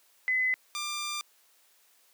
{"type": "tone pair in turn", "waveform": ["sine", "10% pulse"], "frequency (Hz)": [2023, 1191.9], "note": ["B6", "D6"], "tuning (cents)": [41, 25], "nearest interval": "major sixth", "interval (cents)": 916, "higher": "first", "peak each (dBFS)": -24, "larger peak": "neither", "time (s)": [[0.28, 0.54], [0.75, 1.21]], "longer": "second", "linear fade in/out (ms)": 0, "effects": ["white hiss -64 dBFS RMS until 2.13 s", "high-pass 400 Hz 12 dB/octave"]}